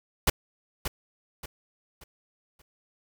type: noise with echo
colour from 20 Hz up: pink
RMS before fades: -21 dBFS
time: 0.27-0.3 s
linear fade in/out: 5 ms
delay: 580 ms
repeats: 4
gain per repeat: -9 dB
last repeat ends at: 2.62 s
effects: none